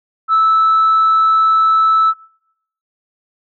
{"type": "tone", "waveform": "sine", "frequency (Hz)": 1311, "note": "E6", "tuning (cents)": -10, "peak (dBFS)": -7, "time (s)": [0.28, 2.14], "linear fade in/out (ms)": 50, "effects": ["noise-tail reverb RT60 0.7 s tail -21 dB re dry", "tanh soft clip ceiling -6 dBFS"]}